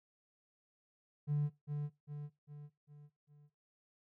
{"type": "tone with echo", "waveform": "triangle", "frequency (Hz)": 146.83, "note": "D3", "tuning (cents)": 0, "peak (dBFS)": -27, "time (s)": [1.27, 1.5], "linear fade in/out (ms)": 50, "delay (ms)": 400, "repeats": 5, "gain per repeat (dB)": -6, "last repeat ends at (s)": 3.5, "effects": ["noise-tail reverb RT60 0.2 s tail -19 dB re dry", "tanh soft clip ceiling -27 dBFS"]}